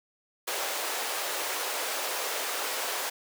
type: high-pass noise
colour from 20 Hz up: pink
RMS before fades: -32 dBFS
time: 0.47-3.1 s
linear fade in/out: 10 ms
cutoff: 450 Hz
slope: 24 dB/octave
effects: none